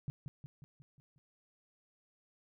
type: tone with echo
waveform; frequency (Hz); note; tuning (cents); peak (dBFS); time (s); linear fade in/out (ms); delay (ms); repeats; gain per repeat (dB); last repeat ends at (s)
sine; 140.1; C#3; +19; -34; 0.08-0.1; 0; 180; 6; -5; 1.18
effects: none